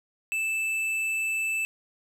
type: tone with tanh clipping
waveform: sine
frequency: 2637 Hz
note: E7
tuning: in tune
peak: -27 dBFS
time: 0.32-1.65 s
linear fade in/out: 0 ms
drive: 10 dB
effects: none